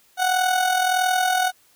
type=tone with amplitude modulation; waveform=30% pulse; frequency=739 Hz; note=F#5; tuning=2 cents flat; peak=-13 dBFS; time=0.17-1.52 s; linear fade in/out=50 ms; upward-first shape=sine; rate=41.6 Hz; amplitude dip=55%; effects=white hiss -58 dBFS RMS until 1.75 s